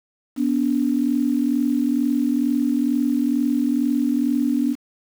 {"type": "tone pair together", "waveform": "sine", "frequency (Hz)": [245.7, 287.9], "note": ["B3", "D4"], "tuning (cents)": [-9, -34], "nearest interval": "minor third", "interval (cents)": 275, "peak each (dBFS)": -20, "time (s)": [0.36, 4.76], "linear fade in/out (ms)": 50, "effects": ["7-bit"]}